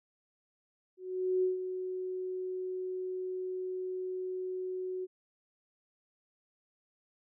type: tone with ADSR envelope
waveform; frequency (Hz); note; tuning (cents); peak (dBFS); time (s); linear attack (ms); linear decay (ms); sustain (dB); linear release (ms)
sine; 370; F#4; 0; -25; 0.97-5.07; 460; 140; -9; 33
effects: none